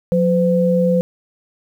sine tone pair together, 180 / 509.1 Hz, F#3 / C5, -47 / -47 cents, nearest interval octave + tritone, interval 1800 cents, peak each -15 dBFS, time 0.12-1.01 s, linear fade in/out 0 ms, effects 8-bit

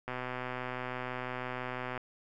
click train, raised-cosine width 0.5 ms, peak -22 dBFS, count 240, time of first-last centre 0.08-1.977 s, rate 126 Hz, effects none

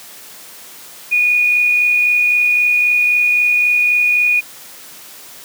sine tone with amplitude modulation, 2457 Hz, D#7, 22 cents flat, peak -9 dBFS, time 1.11-4.41 s, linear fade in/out 20 ms, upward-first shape sine, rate 63.8 Hz, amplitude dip 30%, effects white hiss -37 dBFS RMS until 5.44 s + high-pass 150 Hz 12 dB/octave

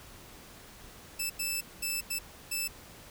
10% pulse tone bursts at uneven times, 2637 Hz, E7, in tune, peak -22 dBFS, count 5, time 1.19-1.3 / 1.39-1.61 / 1.82-2.01 / 2.1-2.19 / 2.51-2.68 s, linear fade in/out 10 ms, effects pink hiss -51 dBFS RMS until 3.1 s

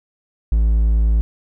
triangle tone, 55 Hz, A1, in tune, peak -10 dBFS, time 0.52-1.21 s, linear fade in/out 0 ms, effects none

